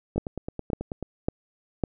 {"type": "two click trains", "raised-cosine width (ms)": 2, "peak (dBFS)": [-18, -10], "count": [9, 4], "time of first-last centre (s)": [[0.16, 1.027], [0.18, 1.837]], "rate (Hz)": [9.23, 1.81], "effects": []}